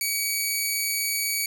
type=tone with amplitude modulation; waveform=10% pulse; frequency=2264 Hz; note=C#7; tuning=36 cents sharp; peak=-14 dBFS; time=0.01-1.46 s; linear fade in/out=2 ms; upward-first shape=sine; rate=198 Hz; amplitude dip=25%; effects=none